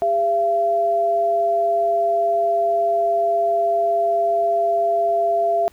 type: tone pair together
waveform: sine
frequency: 403.8 / 679.1 Hz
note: G#4 / F5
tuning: -49 / -49 cents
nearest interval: major sixth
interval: 900 cents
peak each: -25 / -16 dBFS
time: 0.02-5.68 s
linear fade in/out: 0 ms
effects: pink hiss -54 dBFS RMS until 5.72 s